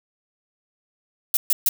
violet noise bursts, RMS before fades -18 dBFS, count 3, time 1.34-1.69 s, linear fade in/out 2 ms, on 30 ms, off 130 ms, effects none

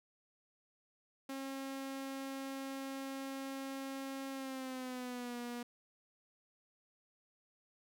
sawtooth tone with pitch glide, 270.4 to 240.9 Hz, C#4 to B3, -43 to -43 cents, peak -37 dBFS, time 1.29-5.63 s, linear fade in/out 5 ms, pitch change -200 cents, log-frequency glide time 4.32-5.37 s, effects none

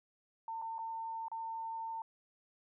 sine tone with dropouts, 903 Hz, A5, 45 cents sharp, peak -38 dBFS, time 0.48-2.02 s, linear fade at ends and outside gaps 2 ms, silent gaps 0.617-0.621 / 0.783-0.789 / 1.283-1.316 s, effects none

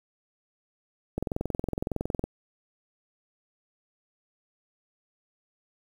click train, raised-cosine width 2 ms, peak -15 dBFS, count 24, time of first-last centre 1.18-2.24 s, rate 21.7 Hz, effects 8-bit

